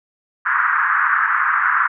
white band-pass noise, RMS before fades -17 dBFS, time 0.45-1.88 s, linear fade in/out 20 ms, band 1100 to 1700 Hz, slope 48 dB/octave, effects none

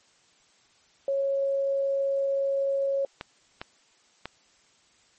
sine tone, 550 Hz, C#5, 14 cents flat, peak -23 dBFS, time 1.08-3.05 s, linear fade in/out 2 ms
clicks, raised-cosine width 0.3 ms, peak -18 dBFS, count 3, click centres 3.211 / 3.615 / 4.256 s
effects white hiss -62 dBFS RMS until 5.18 s + MP3 32 kbps

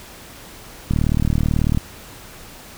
click train, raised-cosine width 5 ms, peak -6 dBFS, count 34, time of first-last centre 0.91-1.774 s, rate 38.2 Hz, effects pink hiss -40 dBFS RMS until 2.77 s

